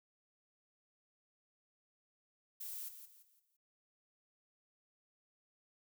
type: noise with echo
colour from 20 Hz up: violet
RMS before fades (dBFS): -45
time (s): 2.6-2.89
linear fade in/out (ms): 10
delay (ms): 170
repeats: 4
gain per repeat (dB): -9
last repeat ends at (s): 3.57
effects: none